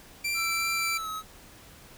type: tone with vibrato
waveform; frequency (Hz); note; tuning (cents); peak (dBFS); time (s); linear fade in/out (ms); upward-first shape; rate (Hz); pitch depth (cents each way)
sawtooth; 2349; D7; 0; -24; 0.24-0.98; 10; triangle; 2.7; 10
type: tone with pitch glide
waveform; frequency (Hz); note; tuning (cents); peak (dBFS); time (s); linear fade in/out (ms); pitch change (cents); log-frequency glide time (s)
square; 1337 to 1279.6; E6 to D#6; +24 to +48; -33; 0.34-1.23; 50; -76; 0.94-1.09
effects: pink hiss -51 dBFS RMS until 1.97 s